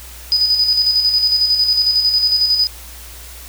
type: tone with tremolo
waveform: sine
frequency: 4978 Hz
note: D#8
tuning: in tune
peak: -10 dBFS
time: 0.32-2.67 s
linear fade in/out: 0 ms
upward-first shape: square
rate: 11 Hz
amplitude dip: 45%
effects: added 60 Hz sine -36 dBFS peak until 3.48 s + white hiss -37 dBFS RMS until 3.48 s